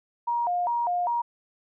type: tone with vibrato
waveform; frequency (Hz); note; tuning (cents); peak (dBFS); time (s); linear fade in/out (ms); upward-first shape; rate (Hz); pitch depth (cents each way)
sine; 820; G#5; -22; -23; 0.27-1.22; 10; square; 2.5; 250
effects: none